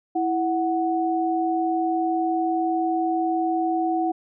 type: tone pair together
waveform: sine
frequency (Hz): 329.2 / 740.3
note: E4 / F#5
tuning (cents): -2 / +1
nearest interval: octave + major second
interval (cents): 1403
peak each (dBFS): -23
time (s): 0.15-4.12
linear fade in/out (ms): 10
effects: none